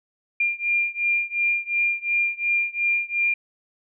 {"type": "beating tone pair", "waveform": "sine", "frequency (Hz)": [2397, 2399.8], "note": ["D7", "D7"], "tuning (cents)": [35, 37], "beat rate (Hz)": 2.8, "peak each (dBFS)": [-23, -24], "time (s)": [0.4, 3.34], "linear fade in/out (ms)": 5, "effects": []}